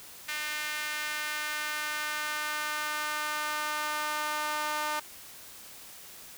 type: tone with high-pass filter sweep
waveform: sawtooth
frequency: 302 Hz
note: D4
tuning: 48 cents sharp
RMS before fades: -33 dBFS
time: 0.28-5 s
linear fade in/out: 10 ms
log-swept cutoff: 1900 to 980 Hz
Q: 1.8
effects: white hiss -48 dBFS RMS until 6.37 s